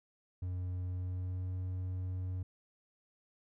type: tone with pitch glide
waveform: triangle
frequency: 90.7 to 92.02 Hz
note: F#2 to F#2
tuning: -34 to -9 cents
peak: -33 dBFS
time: 0.42-2.43 s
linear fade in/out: 5 ms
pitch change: +25 cents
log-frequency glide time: 0.85-1.53 s
effects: none